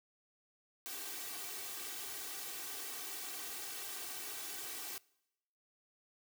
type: noise with comb filter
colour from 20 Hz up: white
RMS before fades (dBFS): -44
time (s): 0.86-4.98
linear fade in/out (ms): 0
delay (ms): 2.6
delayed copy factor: +0.95
effects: noise-tail reverb RT60 0.9 s tail -24 dB re dry + high-pass 150 Hz 12 dB/octave

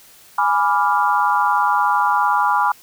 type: chord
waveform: sine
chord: G# diminished seventh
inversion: none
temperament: equal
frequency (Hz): 830.6 / 987.8 / 1174.7 / 1396.9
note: G#5 / B5 / D6 / F6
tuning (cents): 0 / 0 / 0 / 0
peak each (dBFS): -19 / -18 / -20 / -22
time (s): 0.38-2.72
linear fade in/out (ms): 5
effects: white hiss -47 dBFS RMS until 2.82 s

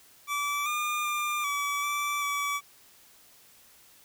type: tone with pitch steps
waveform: 25% pulse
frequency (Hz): 1157 / 1208 / 1197 / 1145 / 1162 / 1145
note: D6 / D6 / D6 / D6 / D6 / D6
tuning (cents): -26 / +48 / +33 / -44 / -19 / -44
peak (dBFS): -24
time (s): 0.27-2.61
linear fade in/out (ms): 50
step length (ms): 390
effects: white hiss -57 dBFS RMS until 4.04 s

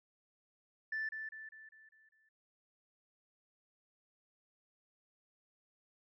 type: tone with echo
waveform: sine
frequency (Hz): 1760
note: A6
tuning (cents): 0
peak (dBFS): -34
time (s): 0.92-1.09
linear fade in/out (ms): 5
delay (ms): 200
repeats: 6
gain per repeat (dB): -6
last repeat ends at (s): 2.29
effects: tanh soft clip ceiling -32 dBFS

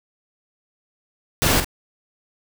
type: noise with echo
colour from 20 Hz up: pink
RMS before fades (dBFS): -18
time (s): 1.42-1.6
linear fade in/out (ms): 0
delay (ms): 45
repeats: 1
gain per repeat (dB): -8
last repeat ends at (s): 1.645
effects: none

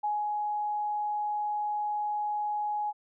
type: tone with ADSR envelope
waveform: sine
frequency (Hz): 837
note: G#5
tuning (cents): +13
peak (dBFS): -26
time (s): 0.03-2.93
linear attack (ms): 14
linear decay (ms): 200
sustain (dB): -2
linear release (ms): 38
effects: none

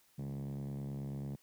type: tone with band-pass filter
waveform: 5% pulse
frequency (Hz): 69.3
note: C#2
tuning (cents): 0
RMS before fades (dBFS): -41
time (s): 0.18-1.36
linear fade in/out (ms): 10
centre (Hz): 160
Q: 6.8
effects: white hiss -69 dBFS RMS until 1.42 s

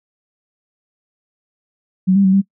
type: tone with pitch steps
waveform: sine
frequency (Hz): 186.9 / 197.7 / 189.5 / 195.9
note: F#3 / G3 / F#3 / G3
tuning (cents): +18 / +15 / +42 / -1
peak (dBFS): -9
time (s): 2.07-2.418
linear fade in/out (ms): 20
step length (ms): 87
effects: noise-tail reverb RT60 0.1 s tail -23 dB re dry

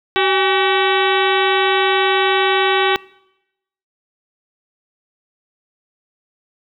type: harmonic tone with a mistuned harmonic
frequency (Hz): 380.7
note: F#4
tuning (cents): +49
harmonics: 1 / 2 / 3 / 4 / 5 / 6 / 7 / 8 / 9 / 10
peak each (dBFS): -17 / -20 / -22 / -23 / -24 / -25 / -25 / -26 / -27 / -27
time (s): 0.16-2.96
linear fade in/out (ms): 0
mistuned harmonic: 2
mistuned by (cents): +95
effects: noise-tail reverb RT60 0.9 s tail -23 dB re dry

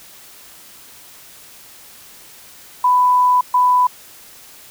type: tone bursts at uneven times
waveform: sine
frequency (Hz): 995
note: B5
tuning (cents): +13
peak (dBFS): -10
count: 2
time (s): 2.84-3.41 / 3.54-3.87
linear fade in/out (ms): 5
effects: white hiss -42 dBFS RMS until 4.7 s

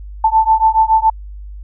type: beating tone pair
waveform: sine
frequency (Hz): 880 / 887.1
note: A5 / A5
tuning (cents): 0 / +14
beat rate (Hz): 7.1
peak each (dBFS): -12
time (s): 0.24-1.1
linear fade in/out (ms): 5
effects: added 50 Hz sine -28 dBFS peak until 1.63 s

